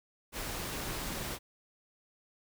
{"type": "noise", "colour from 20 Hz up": "pink", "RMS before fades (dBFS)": -38, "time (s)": [0.32, 1.39], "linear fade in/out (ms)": 50, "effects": []}